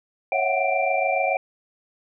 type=tone cluster; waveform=sine; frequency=551 / 652 / 729 / 756 / 2360 Hz; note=C#5 / E5 / F#5 / F#5 / D7; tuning=-11 / -19 / -26 / +37 / +8 cents; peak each=-26 dBFS; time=0.32-1.37 s; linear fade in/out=2 ms; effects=none